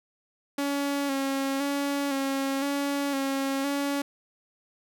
sawtooth tone with vibrato, 277.2 Hz, C#4, in tune, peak -22 dBFS, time 0.58-4.02 s, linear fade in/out 5 ms, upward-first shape square, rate 0.98 Hz, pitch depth 31 cents each way, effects none

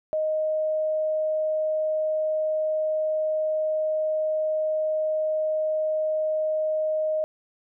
sine tone, 622.3 Hz, D#5, in tune, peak -22 dBFS, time 0.13-7.24 s, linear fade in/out 0 ms, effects none

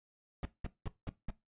brown noise bursts, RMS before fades -36 dBFS, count 5, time 0.43-1.305 s, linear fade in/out 2 ms, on 23 ms, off 190 ms, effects noise-tail reverb RT60 0.2 s tail -17 dB re dry + resampled to 8000 Hz

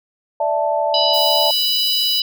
sine chord, D suspended second, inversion none, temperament equal, 587.3 / 659.3 / 880 Hz, D5 / E5 / A5, 0 / 0 / 0 cents, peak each -20 dBFS, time 0.4-1.51 s, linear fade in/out 5 ms
harmonic tone, 987.8 Hz, B5, in tune, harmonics 3 / 4 / 5, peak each -20 / -20 / -20 dBFS, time 0.94-2.22 s, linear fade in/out 2 ms
violet noise, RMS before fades -27 dBFS, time 1.13-2.21 s, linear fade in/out 20 ms
effects none

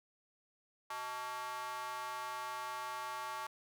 square tone with high-pass filter, 125.7 Hz, B2, 31 cents sharp, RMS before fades -42 dBFS, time 0.9-3.47 s, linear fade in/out 5 ms, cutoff 1000 Hz, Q 4.1, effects none

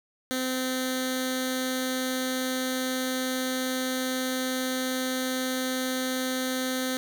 10% pulse tone with notch filter, 257.6 Hz, C4, 27 cents flat, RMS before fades -29 dBFS, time 0.31-6.97 s, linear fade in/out 0 ms, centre 930 Hz, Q 0.67, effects none

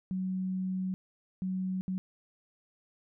sine tone bursts at uneven times, 186.8 Hz, F#3, 17 cents sharp, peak -30 dBFS, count 3, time 0.11-0.94 / 1.42-1.81 / 1.88-1.98 s, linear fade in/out 0 ms, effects none

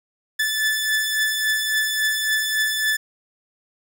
sawtooth beating tone pair, 1742 / 1745.6 Hz, A6 / A6, -18 / -14 cents, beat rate 3.6 Hz, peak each -23 / -17 dBFS, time 0.39-2.97 s, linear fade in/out 10 ms, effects none

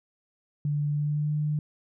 sine tone with pitch glide, 146.83 to 150 Hz, D3 to D3, 0 to +37 cents, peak -24 dBFS, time 0.65-1.59 s, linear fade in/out 2 ms, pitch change +37 cents, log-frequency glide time 0.91-1.32 s, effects none

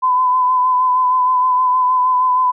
sine tone with vibrato, 1010 Hz, B5, 39 cents sharp, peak -11 dBFS, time 0.02-2.52 s, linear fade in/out 20 ms, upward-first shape sine, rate 6.4 Hz, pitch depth 24 cents each way, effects none

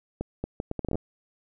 accelerating click train, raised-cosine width 2 ms, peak -16 dBFS, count 11, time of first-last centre 0.21-0.955 s, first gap 230 ms, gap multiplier 0.7, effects none

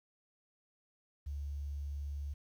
sine tone with quantisation, 71.5 Hz, D2, 46 cents flat, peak -37 dBFS, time 1.26-2.34 s, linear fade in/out 10 ms, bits 11, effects none

